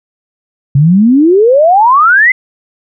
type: exponential sweep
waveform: sine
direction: up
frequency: 133.3 to 2093 Hz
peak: -3 dBFS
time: 0.75-2.32 s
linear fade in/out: 5 ms
effects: none